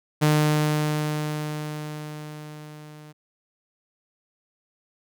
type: tone with level ramp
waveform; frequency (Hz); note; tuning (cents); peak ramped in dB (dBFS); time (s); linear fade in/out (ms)
sawtooth; 151.5; D#3; -46; -12 to -39; 0.21-3.13; 20
effects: none